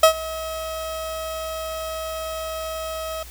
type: tone with ADSR envelope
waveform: 30% pulse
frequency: 640 Hz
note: D#5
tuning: 49 cents sharp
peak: -5 dBFS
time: 0.03-3.23 s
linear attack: 5 ms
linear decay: 92 ms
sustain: -20 dB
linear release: 4 ms
effects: added 60 Hz sine -40 dBFS peak until 3.3 s + white hiss -43 dBFS RMS until 3.3 s